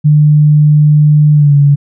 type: tone with pitch glide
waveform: sine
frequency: 150 to 142.9 Hz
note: D3 to D3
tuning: +37 to -47 cents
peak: -3 dBFS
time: 0.04-1.76 s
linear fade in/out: 20 ms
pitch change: -84 cents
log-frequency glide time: 1.34-1.54 s
effects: none